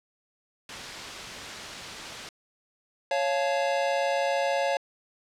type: noise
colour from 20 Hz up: white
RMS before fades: -36 dBFS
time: 0.69-2.29 s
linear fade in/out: 2 ms
type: chord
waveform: square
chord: Db augmented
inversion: none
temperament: just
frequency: 554.4 / 693 / 866.2 Hz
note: Db5 / F5 / A5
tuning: 0 / -14 / -27 cents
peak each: -27 / -30 / -32 dBFS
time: 3.11-4.77 s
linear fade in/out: 2 ms
effects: low-pass 5000 Hz 12 dB/octave